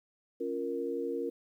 sine chord, Bb minor, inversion first, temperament equal, 277.2 / 349.2 / 466.2 Hz, Db4 / F4 / Bb4, 0 / 0 / 0 cents, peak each -38 / -37 / -34 dBFS, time 0.4-1.3 s, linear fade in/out 10 ms, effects 11-bit

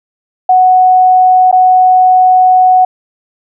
sine tone with dropouts, 740 Hz, F#5, in tune, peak -3 dBFS, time 0.49-2.85 s, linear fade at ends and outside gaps 5 ms, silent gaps 1.514-1.526 s, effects none

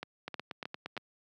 two click trains, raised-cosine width 0.3 ms, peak -22 / -22 dBFS, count 7 / 4, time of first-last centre 0.28-0.976 / 0.03-0.968 s, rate 8.62 / 3.2 Hz, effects high-pass 150 Hz 12 dB/octave

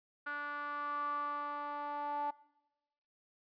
sawtooth tone with band-pass filter sweep, 291.2 Hz, D4, 15 cents flat, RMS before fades -39 dBFS, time 0.26-2.31 s, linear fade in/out 10 ms, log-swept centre 1400 to 890 Hz, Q 8.6, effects noise-tail reverb RT60 1.0 s tail -21 dB re dry + resampled to 11025 Hz

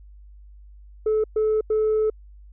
sine tone bursts at uneven times, 432.9 Hz, A4, 28 cents flat, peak -16 dBFS, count 3, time 1.06-1.24 / 1.36-1.61 / 1.7-2.1 s, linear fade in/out 5 ms, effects tanh soft clip ceiling -16 dBFS + added 50 Hz sine -43 dBFS peak until 2.52 s

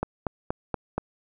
click train, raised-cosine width 1 ms, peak -12 dBFS, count 5, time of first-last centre 0.03-0.98 s, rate 4.21 Hz, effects none

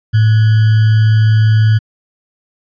sine tone with sample-and-hold, 109.3 Hz, A2, 11 cents flat, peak -6 dBFS, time 0.13-1.79 s, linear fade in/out 20 ms, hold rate 1575 Hz, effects resampled to 11025 Hz

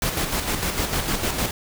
pink noise with tremolo, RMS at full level -23 dBFS, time 0.02-1.51 s, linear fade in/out 2 ms, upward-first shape square, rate 6.6 Hz, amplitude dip 45%, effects none

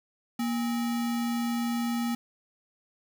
sine tone with sample-and-hold, 236.3 Hz, A#3, 24 cents sharp, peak -26 dBFS, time 0.39-2.15 s, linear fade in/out 5 ms, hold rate 1050 Hz, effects none

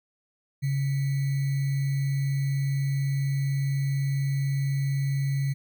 sine tone with sample-and-hold, 137.9 Hz, C#3, 9 cents flat, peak -23 dBFS, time 0.62-5.54 s, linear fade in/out 20 ms, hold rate 2100 Hz, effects none

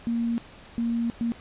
sine tone bursts at uneven times, 233.1 Hz, A#3, in tune, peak -23 dBFS, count 3, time 0.07-0.38 / 0.78-1.1 / 1.21-1.32 s, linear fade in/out 0 ms, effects pink hiss -48 dBFS RMS until 1.4 s + resampled to 8000 Hz

